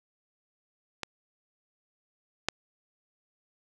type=clicks; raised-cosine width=0.2 ms; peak=-15 / -8 dBFS; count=2; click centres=1.033 / 2.486 s; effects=none